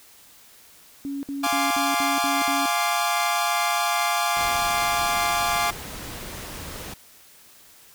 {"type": "tone bursts", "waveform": "sine", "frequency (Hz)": 279, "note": "C#4", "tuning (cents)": 11, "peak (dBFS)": -27, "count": 7, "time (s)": [1.05, 2.658], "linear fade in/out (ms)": 0, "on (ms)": 180, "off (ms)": 58}
{"type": "chord", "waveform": "sawtooth", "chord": "D half-diminished seventh", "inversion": "first", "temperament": "equal", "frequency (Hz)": [698.5, 830.6, 1046.5, 1174.7], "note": ["F5", "Ab5", "C6", "D6"], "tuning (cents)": [0, 0, 0, 0], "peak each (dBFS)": [-22, -23, -26, -22], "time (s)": [1.43, 5.71], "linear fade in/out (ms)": 10}
{"type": "noise", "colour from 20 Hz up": "pink", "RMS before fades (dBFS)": -36, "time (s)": [4.36, 6.94], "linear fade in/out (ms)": 5}
{"effects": ["white hiss -51 dBFS RMS until 7.94 s"]}